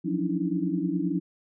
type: tone cluster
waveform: sine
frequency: 172.9 / 182.7 / 280.2 / 298.8 / 325.8 Hz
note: F3 / F#3 / C#4 / D4 / E4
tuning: -17 / -22 / +19 / +30 / -20 cents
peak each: -31 dBFS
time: 0.04-1.2 s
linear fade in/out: 20 ms
effects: none